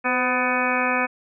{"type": "harmonic tone with a mistuned harmonic", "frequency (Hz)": 250.1, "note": "B3", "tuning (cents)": 22, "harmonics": [1, 2, 3, 4, 5, 6, 7, 9, 10], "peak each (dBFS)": [-28, -28, -28, -28, -28, -28, -28, -28, -28], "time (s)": [0.04, 1.07], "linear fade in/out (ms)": 20, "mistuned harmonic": 2, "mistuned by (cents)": 40, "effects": []}